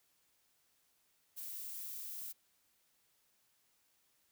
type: noise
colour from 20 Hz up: violet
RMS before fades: -45 dBFS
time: 1.36-2.33 s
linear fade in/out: 20 ms
effects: white hiss -75 dBFS RMS until 4.31 s